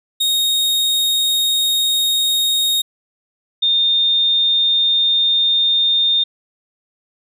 40% pulse / sine tone pair in turn, 3729 / 3640 Hz, A#7 / A#7, 0 / -42 cents, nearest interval unison, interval 42 cents, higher first, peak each -13 / -12 dBFS, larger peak second, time 0.2-2.82 / 3.62-6.24 s, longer neither, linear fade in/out 10 ms, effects none

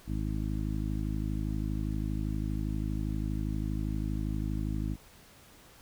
harmonic tone, 52.5 Hz, G#1, 19 cents sharp, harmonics 1 / 2 / 3 / 4 / 5 / 6, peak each -33 / -36 / -38 / -39 / -40 / -41 dBFS, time 0.06-4.97 s, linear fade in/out 50 ms, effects pink hiss -56 dBFS RMS until 5.81 s

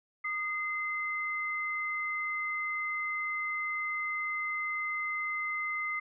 sine tone pair together, 1229 / 2067 Hz, D#6 / C7, -22 / -22 cents, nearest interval major sixth, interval 900 cents, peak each -37 / -32 dBFS, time 0.24-6 s, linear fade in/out 10 ms, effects none

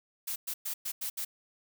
blue noise bursts at uneven times, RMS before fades -35 dBFS, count 6, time 0.27-0.36 / 0.47-0.54 / 0.65-0.74 / 0.85-0.92 / 1.01-1.1 / 1.17-1.25 s, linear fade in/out 10 ms, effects none

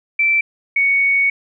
sine tone pair in turn, 2334 / 2227 Hz, D7 / C#7, -11 / +7 cents, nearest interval minor second, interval 82 cents, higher first, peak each -12 dBFS, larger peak neither, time 0.19-0.41 / 0.76-1.3 s, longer second, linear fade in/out 5 ms, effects none

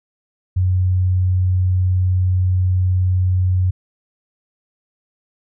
sine tone, 91.9 Hz, F#2, 11 cents flat, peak -13 dBFS, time 0.56-3.71 s, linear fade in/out 10 ms, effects none

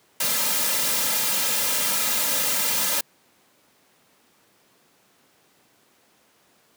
white noise with comb filter, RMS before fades -23 dBFS, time 0.2-3.01 s, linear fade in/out 5 ms, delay 2.7 ms, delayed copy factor -0.85, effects pink hiss -60 dBFS RMS until 6.76 s + high-pass 200 Hz 12 dB/octave

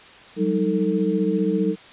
sine tone cluster, 183.8 / 198.9 / 311.9 / 447.6 Hz, F#3 / G3 / D#4 / A4, -11 / +25 / +4 / +30 cents, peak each -24 dBFS, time 0.36-1.76 s, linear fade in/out 50 ms, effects white hiss -45 dBFS RMS until 1.92 s + resampled to 8000 Hz

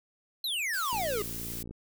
square exponential sweep, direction down, 4198 to 392 Hz, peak -30 dBFS, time 0.44-1.22 s, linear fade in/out 2 ms
blue noise, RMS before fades -39 dBFS, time 0.73-1.63 s, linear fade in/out 5 ms
click train, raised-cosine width 3 ms, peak -30 dBFS, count 46, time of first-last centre 0.93-1.71 s, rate 57.7 Hz
effects none

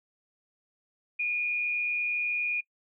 sine tone with frequency modulation, 2438 Hz, D#7, 36 cents flat, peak -26 dBFS, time 1.19-2.61 s, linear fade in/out 10 ms, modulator 129 Hz, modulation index 0.29, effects noise-tail reverb RT60 0.1 s tail -23 dB re dry

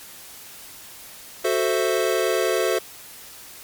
square chord, F# half-diminished seventh, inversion none, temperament equal, 370 / 440 / 523.3 / 659.3 Hz, F#4 / A4 / C5 / E5, 0 / 0 / 0 / 0 cents, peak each -25 / -25 / -26 / -27 dBFS, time 1.44-2.79 s, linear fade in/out 10 ms, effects white hiss -42 dBFS RMS until 3.63 s + MP3 96 kbps

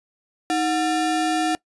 square ring-modulated tone, 523.3 Hz, C5, in tune, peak -17 dBFS, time 0.5-1.55 s, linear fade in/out 0 ms, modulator 208 Hz, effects noise-tail reverb RT60 0.1 s tail -22 dB re dry + resampled to 24000 Hz

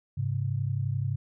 sine tone pair together, 103.22 / 134.8 Hz, G#2 / C#3, -10 / -48 cents, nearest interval perfect fourth, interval 462 cents, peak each -29 / -29 dBFS, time 0.17-1.16 s, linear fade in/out 10 ms, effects none

